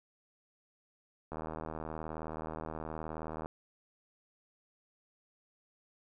click train, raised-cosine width 1 ms, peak -26 dBFS, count 170, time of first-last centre 1.32-3.459 s, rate 79 Hz, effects none

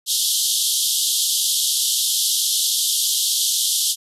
pink band-pass noise, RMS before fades -20 dBFS, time 0.06-3.96 s, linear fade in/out 50 ms, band 3100 to 13000 Hz, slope 96 dB/octave, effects none

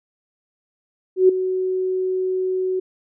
sine tone with ADSR envelope, 372.6 Hz, F#4, 12 cents sharp, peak -7 dBFS, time 1.16-2.8 s, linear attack 130 ms, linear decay 7 ms, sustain -12 dB, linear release 9 ms, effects none

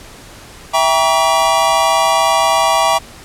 square chord, E diminished seventh, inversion none, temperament just, 659.3 / 791.1 / 949.3 / 1139.2 Hz, E5 / G5 / Bb5 / Db6, 0 / +16 / +31 / +47 cents, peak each -17 dBFS, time 0.73-2.99 s, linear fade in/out 20 ms, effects pink hiss -37 dBFS RMS until 3.24 s + low-pass 11000 Hz 12 dB/octave

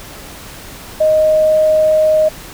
sine tone, 622.3 Hz, D#5, in tune, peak -8 dBFS, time 1-2.29 s, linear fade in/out 10 ms, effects pink hiss -33 dBFS RMS until 2.53 s

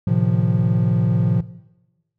triangle chord, F dominant seventh, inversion first, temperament equal with one note detuned, 112.25 / 130.81 / 155.56 / 174.61 Hz, A2 / C3 / Eb3 / F3, +35 / 0 / 0 / 0 cents, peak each -18 / -19 / -22 / -17 dBFS, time 0.07-1.41 s, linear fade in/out 5 ms, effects noise-tail reverb RT60 1.0 s tail -17 dB re dry

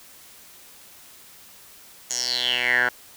10% pulse tone with band-pass filter sweep, 123.47 Hz, B2, in tune, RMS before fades -23 dBFS, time 2.1-2.89 s, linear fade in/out 5 ms, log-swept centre 6800 to 1400 Hz, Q 7.1, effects white hiss -48 dBFS RMS until 3.16 s

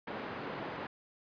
pink band-pass noise, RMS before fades -41 dBFS, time 0.07-0.87 s, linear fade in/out 5 ms, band 210 to 1900 Hz, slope 12 dB/octave, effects resampled to 11025 Hz

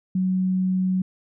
sine tone, 186 Hz, F#3, 9 cents sharp, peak -19 dBFS, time 0.15-1.02 s, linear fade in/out 5 ms, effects none

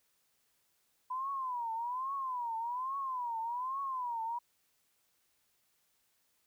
sine tone with vibrato, 997 Hz, B5, 16 cents sharp, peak -34 dBFS, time 1.1-4.39 s, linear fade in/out 10 ms, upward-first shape triangle, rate 1.2 Hz, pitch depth 200 cents each way, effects white hiss -75 dBFS RMS until 6.46 s

